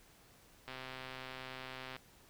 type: click train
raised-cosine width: 0.3 ms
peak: -29 dBFS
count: 168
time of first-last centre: 0.68-1.965 s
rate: 130 Hz
effects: pink hiss -63 dBFS RMS until 2.29 s